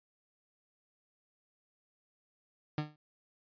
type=tone with exponential decay; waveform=30% pulse; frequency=150.8 Hz; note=D3; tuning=46 cents sharp; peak=-26 dBFS; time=2.78-2.96 s; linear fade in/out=2 ms; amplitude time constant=39 ms; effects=resampled to 11025 Hz